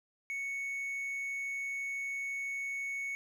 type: tone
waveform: triangle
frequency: 2217 Hz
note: C#7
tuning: in tune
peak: -33 dBFS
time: 0.3-3.15 s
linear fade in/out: 0 ms
effects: none